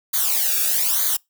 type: noise with flanger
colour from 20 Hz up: blue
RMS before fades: -20 dBFS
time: 0.13-1.17 s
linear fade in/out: 10 ms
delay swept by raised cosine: 0.37 to 0.99 ms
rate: 1.1 Hz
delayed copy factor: -0.95
effects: noise-tail reverb RT60 0.2 s tail -26 dB re dry